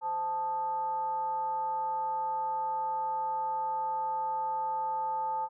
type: tone with frequency modulation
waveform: sine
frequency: 880 Hz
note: A5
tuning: in tune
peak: -29 dBFS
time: 0.01-5.49 s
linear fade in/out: 50 ms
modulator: 359 Hz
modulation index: 0.4
effects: none